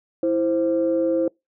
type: tone pair together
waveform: sine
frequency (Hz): 329.6 / 523.7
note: E4 / C5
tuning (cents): 0 / +1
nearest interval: minor sixth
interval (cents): 801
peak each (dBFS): -20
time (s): 0.23-1.28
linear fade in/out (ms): 2
effects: noise-tail reverb RT60 0.2 s tail -26 dB re dry + tanh soft clip ceiling -11 dBFS